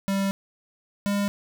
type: tone pair in turn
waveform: square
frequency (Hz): 196 / 202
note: G3 / G#3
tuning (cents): 0 / -48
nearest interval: minor second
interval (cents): 52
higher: second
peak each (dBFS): -23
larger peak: neither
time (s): 0.08-0.31 / 1.06-1.28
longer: first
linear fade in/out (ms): 0
effects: none